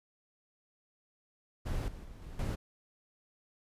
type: noise with level steps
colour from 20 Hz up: brown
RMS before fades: -34 / -46 / -49 / -46 / -33 dBFS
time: 1.65-2.56 s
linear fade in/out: 20 ms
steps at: 1.88 / 2.04 / 2.22 / 2.39 s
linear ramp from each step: 2 ms
effects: resampled to 32000 Hz